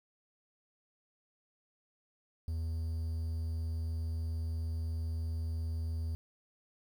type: tone with quantisation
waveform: triangle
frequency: 81.5 Hz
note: E2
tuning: 19 cents flat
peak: -31 dBFS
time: 2.48-6.15 s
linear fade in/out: 0 ms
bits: 10
effects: none